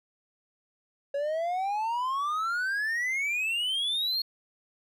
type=exponential sweep; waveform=triangle; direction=up; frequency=554.4 to 4339 Hz; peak=-25 dBFS; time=1.14-4.22 s; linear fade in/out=5 ms; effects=none